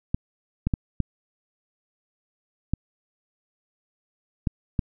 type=clicks; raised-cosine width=5 ms; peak=-10 dBFS; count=7; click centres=0.145 / 0.67 / 0.738 / 1.003 / 2.736 / 4.472 / 4.792 s; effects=none